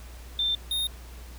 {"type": "tone pair in turn", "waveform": ["sine", "square"], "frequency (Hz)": [3576, 3687], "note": ["A7", "A#7"], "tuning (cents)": [27, -20], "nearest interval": "minor second", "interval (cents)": 53, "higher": "second", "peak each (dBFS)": [-23, -26], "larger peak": "first", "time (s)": [[0.39, 0.55], [0.71, 0.87]], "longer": "neither", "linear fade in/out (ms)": 2, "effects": ["added 60 Hz sine -41 dBFS peak until 1.38 s", "pink hiss -50 dBFS RMS until 1.38 s"]}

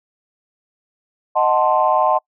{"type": "chord", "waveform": "sine", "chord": "D# diminished seventh", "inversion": "none", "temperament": "equal", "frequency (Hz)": [622.3, 740, 880, 1046.5], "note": ["D#5", "F#5", "A5", "C6"], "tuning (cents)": [0, 0, 0, 0], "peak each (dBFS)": -18, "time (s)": [1.35, 2.19], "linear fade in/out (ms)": 20, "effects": ["noise-tail reverb RT60 0.1 s tail -26 dB re dry", "tanh soft clip ceiling -2 dBFS"]}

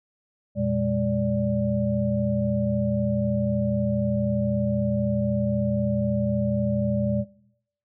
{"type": "tone cluster", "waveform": "sine", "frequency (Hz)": [87.4, 119.9, 203.8, 583], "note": ["F2", "A#2", "G#3", "D5"], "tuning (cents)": [2, 49, -32, -13], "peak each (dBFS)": [-33, -27, -25, -27], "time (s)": [0.55, 7.25], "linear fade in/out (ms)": 50, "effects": ["noise-tail reverb RT60 0.7 s tail -18 dB re dry"]}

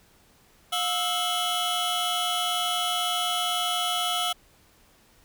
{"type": "tone cluster", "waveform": "45% pulse", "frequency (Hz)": [714, 1313, 3018, 3330], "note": ["F5", "E6", "F#7", "G#7"], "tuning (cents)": [38, -7, 34, 4], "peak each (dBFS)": -30, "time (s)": [0.72, 4.33], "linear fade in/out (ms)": 10, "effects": ["pink hiss -59 dBFS RMS until 5.24 s"]}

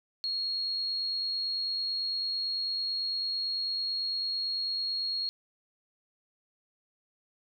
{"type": "tone with amplitude modulation", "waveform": "sine", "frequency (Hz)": 4294, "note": "C8", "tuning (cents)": 44, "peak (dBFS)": -28, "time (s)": [0.24, 5.29], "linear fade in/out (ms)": 0, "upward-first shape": "sine", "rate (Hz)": 89, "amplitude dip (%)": 25, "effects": []}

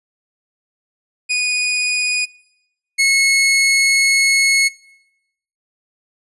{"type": "tone pair in turn", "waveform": "sawtooth", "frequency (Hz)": [2471, 2183], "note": ["D#7", "C#7"], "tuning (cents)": [-13, -27], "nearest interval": "major second", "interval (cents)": 214, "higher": "first", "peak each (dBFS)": [-12, -8], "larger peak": "second", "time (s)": [[1.29, 2.26], [2.98, 4.69]], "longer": "second", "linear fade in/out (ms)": 20, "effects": ["noise-tail reverb RT60 0.9 s tail -23 dB re dry", "resampled to 24000 Hz"]}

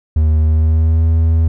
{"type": "tone with pitch glide", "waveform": "triangle", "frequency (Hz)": [77.78, 81.22], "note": ["D#2", "E2"], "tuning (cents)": [0, -25], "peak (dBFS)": -7, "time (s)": [0.16, 1.48], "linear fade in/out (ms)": 5, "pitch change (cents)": 75, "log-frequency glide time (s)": [0.39, 1.05], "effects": []}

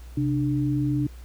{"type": "tone pair together", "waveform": "sine", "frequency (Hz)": [132.32, 296.6], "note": ["C3", "D4"], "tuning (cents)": [20, 17], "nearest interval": "octave + major second", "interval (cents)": 1397, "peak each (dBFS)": -24, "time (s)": [0.17, 1.07], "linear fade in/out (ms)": 5, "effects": ["added 60 Hz sine -39 dBFS peak until 1.24 s", "pink hiss -54 dBFS RMS until 1.24 s"]}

